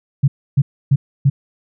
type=tone bursts; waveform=sine; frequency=137.9 Hz; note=C#3; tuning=9 cents flat; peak=-8 dBFS; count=4; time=0.23-1.3 s; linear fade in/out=10 ms; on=50 ms; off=290 ms; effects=none